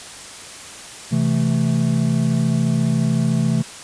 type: chord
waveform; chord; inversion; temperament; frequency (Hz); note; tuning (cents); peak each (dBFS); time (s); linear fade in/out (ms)
triangle; A minor; first; equal; 130.81 / 164.81 / 220; C3 / E3 / A3; 0 / 0 / 0; -18; 1.11-3.63; 20
effects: white hiss -36 dBFS RMS until 3.83 s + resampled to 22050 Hz